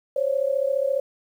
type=tone pair together; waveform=sine; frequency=530.4 / 565 Hz; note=C5 / C#5; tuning=+23 / +33 cents; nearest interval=minor second; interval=110 cents; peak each=-23 dBFS; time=0.16-1 s; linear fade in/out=5 ms; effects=9-bit